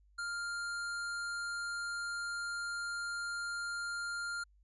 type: tone with hard clipping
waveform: sine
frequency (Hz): 1400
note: F6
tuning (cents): +4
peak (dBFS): -38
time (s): 0.18-4.44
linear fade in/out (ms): 10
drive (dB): 17
effects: added 50 Hz sine -63 dBFS peak until 4.63 s + resampled to 24000 Hz